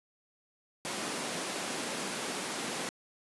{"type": "high-pass noise", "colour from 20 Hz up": "pink", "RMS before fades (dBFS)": -36, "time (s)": [0.85, 2.89], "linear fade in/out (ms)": 0, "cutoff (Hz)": 190, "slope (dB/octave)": 24, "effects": ["resampled to 24000 Hz"]}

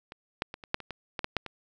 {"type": "clicks", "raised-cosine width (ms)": 0.3, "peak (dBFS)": [-26, -12, -22, -28, -9, -26, -21, -16, -13, -10, -22], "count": 11, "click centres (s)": [0.121, 0.421, 0.541, 0.638, 0.744, 0.803, 0.907, 1.192, 1.244, 1.367, 1.463], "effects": []}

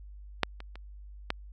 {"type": "clicks", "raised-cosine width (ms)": 0.3, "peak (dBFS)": [-7, -27, -29, -12], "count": 4, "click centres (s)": [0.433, 0.604, 0.756, 1.304], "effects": ["added 50 Hz sine -44 dBFS peak until 1.52 s"]}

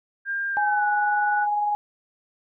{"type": "tone with pitch glide", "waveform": "sine", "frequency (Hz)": [1600, 1475.7], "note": ["G6", "F#6"], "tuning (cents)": [35, -5], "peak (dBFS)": -24, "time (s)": [0.25, 1.47], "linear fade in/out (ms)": 50, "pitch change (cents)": -140, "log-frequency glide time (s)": [0.51, 0.84]}
{"type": "tone with tremolo", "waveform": "sine", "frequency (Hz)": 830.6, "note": "G#5", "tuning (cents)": 0, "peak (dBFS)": -19, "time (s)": [0.57, 1.75], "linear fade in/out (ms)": 0, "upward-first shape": "triangle", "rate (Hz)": 20, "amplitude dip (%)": 35}
{"effects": []}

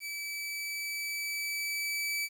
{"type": "tone with level ramp", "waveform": "sawtooth", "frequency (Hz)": 2303, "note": "D7", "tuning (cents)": -34, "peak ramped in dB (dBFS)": [-33, -27], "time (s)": [0, 2.29], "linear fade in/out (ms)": 50, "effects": ["10-bit"]}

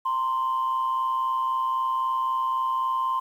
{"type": "tone pair together", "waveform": "sine", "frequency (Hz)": [922.7, 1046.5], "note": ["A#5", "C6"], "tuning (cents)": [-18, 0], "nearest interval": "major second", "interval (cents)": 218, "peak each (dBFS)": [-30, -22], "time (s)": [0.05, 3.2], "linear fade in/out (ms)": 10, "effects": ["tanh soft clip ceiling -18 dBFS", "9-bit"]}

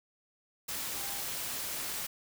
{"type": "tone in noise", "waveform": "sine", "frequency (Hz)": 800, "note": "G5", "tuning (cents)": 35, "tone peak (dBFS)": -48, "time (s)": [0.96, 1.22], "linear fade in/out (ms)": 10, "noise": "white", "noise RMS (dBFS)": -37, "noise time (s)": [0.68, 2.07], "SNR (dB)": -14, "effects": []}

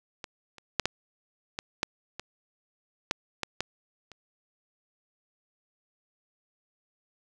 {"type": "clicks", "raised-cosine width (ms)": 0.2, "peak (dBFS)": [-20, -30, -6, -8, -15, -8, -19, -8, -12, -11, -29], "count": 11, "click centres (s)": [0.242, 0.583, 0.797, 0.856, 1.589, 1.831, 2.196, 3.111, 3.433, 3.606, 4.117], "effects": []}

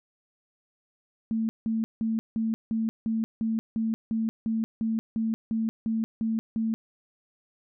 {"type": "tone bursts", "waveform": "sine", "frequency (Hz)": 223.5, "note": "A3", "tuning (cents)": 27, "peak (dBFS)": -24, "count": 16, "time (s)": [1.31, 6.74], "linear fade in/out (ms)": 0, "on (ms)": 180, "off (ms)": 170, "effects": []}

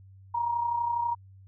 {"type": "tone with amplitude modulation", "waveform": "sine", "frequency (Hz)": 945, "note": "A#5", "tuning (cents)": 23, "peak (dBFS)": -23, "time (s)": [0.34, 1.15], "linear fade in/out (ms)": 10, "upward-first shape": "sine", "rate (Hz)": 32.2, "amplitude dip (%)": 55, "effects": ["added 96 Hz sine -49 dBFS peak until 1.47 s"]}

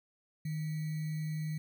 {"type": "tone with sample-and-hold", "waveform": "sine", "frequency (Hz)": 155.56, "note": "D#3", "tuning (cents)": 0, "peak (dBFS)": -33, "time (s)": [0.45, 1.58], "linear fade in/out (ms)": 5, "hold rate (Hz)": 2100, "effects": []}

